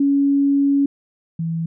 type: tone pair in turn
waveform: sine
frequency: 280 / 164.58 Hz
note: C#4 / E3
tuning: +18 / -2 cents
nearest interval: major sixth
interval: 920 cents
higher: first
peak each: -13 / -20 dBFS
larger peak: first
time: 0-0.86 / 1.39-1.66 s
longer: first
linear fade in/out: 5 ms
effects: none